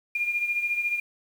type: beating tone pair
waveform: sine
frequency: 2410 / 2424 Hz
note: D7 / D#7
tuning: +44 / -46 cents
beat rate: 14 Hz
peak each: -25 / -32 dBFS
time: 0.15-1 s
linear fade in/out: 5 ms
effects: 8-bit